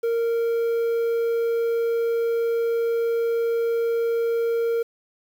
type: tone with quantisation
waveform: triangle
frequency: 463.1 Hz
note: A#4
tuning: 11 cents flat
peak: -18 dBFS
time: 0.03-4.83 s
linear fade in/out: 10 ms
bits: 8
effects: none